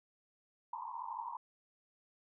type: band-pass noise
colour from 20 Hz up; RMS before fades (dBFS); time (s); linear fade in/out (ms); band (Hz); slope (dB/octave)
white; -43; 0.73-1.37; 5; 900 to 1000; 96
effects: none